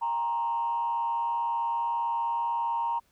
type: tone with frequency modulation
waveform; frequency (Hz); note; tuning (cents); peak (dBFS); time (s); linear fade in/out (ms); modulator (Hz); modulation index
sine; 932.3; A#5; 0; -25; 0.01-3; 20; 131; 0.49
effects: tanh soft clip ceiling -21 dBFS + pink hiss -68 dBFS RMS until 3.11 s